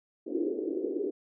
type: band-pass noise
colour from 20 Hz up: white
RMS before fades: -32 dBFS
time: 0.26-1.11 s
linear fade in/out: 10 ms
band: 300 to 420 Hz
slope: 48 dB/octave
effects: none